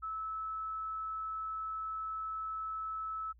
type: tone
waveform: sine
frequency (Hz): 1304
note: E6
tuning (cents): -19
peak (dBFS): -36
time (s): 0.02-3.33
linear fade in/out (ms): 20
effects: added 58 Hz sine -58 dBFS peak until 3.39 s